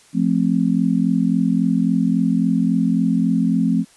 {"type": "chord", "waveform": "sine", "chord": "F major", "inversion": "none", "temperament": "just", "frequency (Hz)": [174.61, 218.3, 261.9], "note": ["F3", "A3", "C4"], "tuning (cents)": [0, -13, 2], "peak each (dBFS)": -19, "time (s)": [0.13, 3.85], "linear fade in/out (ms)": 50, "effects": ["white hiss -51 dBFS RMS until 3.96 s", "resampled to 24000 Hz"]}